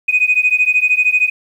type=beating tone pair; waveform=sine; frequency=2489 / 2502 Hz; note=D#7 / D#7; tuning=0 / +9 cents; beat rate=13 Hz; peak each=-13 dBFS; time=0.08-1.3 s; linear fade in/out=10 ms; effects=tanh soft clip ceiling -3 dBFS + 8-bit